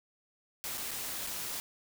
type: noise with dropouts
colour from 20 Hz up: white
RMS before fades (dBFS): -38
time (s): 0.64-1.6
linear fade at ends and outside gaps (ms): 0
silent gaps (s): 0.774-0.779 / 0.909-0.914 / 1.267-1.271
effects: none